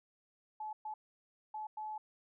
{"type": "tone bursts at uneven times", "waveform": "sine", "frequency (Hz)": 859, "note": "A5", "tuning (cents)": -42, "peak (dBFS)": -39, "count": 4, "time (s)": [[0.6, 0.73], [0.85, 0.94], [1.54, 1.67], [1.77, 1.98]], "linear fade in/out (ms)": 5, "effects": []}